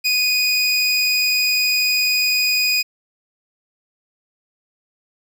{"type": "tone pair together", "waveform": "square", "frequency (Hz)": [2481, 4962], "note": ["D#7", "D#8"], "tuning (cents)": [-6, -6], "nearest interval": "octave", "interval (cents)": 1200, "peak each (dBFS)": -19, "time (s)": [0.04, 2.83], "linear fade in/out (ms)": 20, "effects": []}